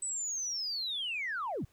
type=linear sweep; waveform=sine; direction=down; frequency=8100 to 73.7 Hz; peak=-32 dBFS; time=0.02-1.65 s; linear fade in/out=5 ms; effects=tanh soft clip ceiling -28 dBFS + pink hiss -69 dBFS RMS until 1.72 s